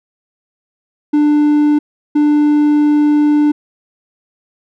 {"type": "tone bursts at uneven times", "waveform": "triangle", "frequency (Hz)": 296.6, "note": "D4", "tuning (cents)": 17, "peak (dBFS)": -6, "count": 2, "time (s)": [[1.13, 1.79], [2.15, 3.52]], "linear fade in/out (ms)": 10, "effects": []}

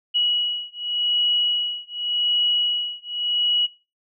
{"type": "beating tone pair", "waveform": "sine", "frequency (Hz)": [2918, 2918.87], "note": ["F#7", "F#7"], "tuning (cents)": [-25, -24], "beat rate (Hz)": 0.87, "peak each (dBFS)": -23, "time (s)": [0.14, 3.67], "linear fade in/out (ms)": 20, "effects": ["noise-tail reverb RT60 0.3 s tail -21 dB re dry"]}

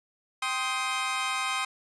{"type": "chord", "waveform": "20% pulse", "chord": "C minor", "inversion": "second", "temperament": "equal with one note detuned", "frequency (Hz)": [784, 1046.5, 1256.8], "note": ["G5", "C6", "Eb6"], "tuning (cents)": [0, 0, 17], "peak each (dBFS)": [-30, -26, -26], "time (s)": [0.42, 1.65], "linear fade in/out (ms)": 5, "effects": ["resampled to 22050 Hz", "10-bit"]}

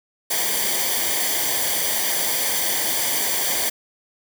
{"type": "noise with comb filter", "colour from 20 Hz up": "white", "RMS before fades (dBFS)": -22, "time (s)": [0.3, 3.7], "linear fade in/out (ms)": 10, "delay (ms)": 0.75, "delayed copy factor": -0.7, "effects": []}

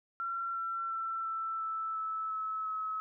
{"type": "tone with pitch steps", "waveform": "sine", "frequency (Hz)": [1362, 1351, 1340.1, 1329.4, 1318.6, 1308, 1297.5, 1287], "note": ["F6", "E6", "E6", "E6", "E6", "E6", "E6", "E6"], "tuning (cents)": [-44, 42, 28, 14, 0, -14, -28, -42], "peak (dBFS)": -33, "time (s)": [0.2, 3], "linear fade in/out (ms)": 0, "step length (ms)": 350, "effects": []}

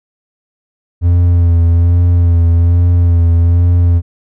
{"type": "tone with vibrato", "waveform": "triangle", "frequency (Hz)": 85.9, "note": "F2", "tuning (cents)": -28, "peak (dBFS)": -4, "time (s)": [1.01, 4.02], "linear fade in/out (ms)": 50, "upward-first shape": "sine", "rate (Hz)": 1.2, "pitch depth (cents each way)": 31, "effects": []}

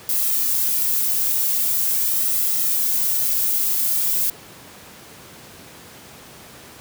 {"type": "noise with flanger", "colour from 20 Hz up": "violet", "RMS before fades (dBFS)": -20, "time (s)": [0.09, 4.3], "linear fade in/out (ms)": 2, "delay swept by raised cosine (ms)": [1.5, 2.42], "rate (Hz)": 0.43, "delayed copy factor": 0.5, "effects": ["pink hiss -42 dBFS RMS until 6.8 s", "high-pass 100 Hz 12 dB/octave"]}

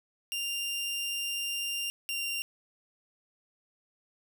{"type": "tone pair in turn", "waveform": "sawtooth", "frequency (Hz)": [2792, 2777], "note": ["F7", "F7"], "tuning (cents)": [-1, -10], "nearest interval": "unison", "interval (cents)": 9, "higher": "first", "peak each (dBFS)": -28, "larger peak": "neither", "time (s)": [[0.32, 1.9], [2.09, 2.42]], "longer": "first", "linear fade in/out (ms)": 0, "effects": []}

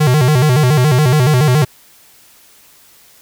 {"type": "tone with vibrato", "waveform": "square", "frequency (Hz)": 138.5, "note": "C#3", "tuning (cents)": -1, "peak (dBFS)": -9, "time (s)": [0, 1.65], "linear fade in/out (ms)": 10, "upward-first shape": "square", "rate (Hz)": 7.1, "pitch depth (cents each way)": 170, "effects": ["white hiss -46 dBFS RMS until 3.21 s"]}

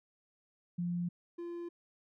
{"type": "tone pair in turn", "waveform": ["sine", "triangle"], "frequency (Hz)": [174.61, 344.2], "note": ["F3", "F4"], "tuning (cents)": [0, -25], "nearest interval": "octave", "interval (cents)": 1175, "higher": "second", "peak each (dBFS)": [-32, -37], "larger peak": "first", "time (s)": [[0.78, 1.09], [1.38, 1.69]], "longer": "neither", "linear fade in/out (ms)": 10, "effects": []}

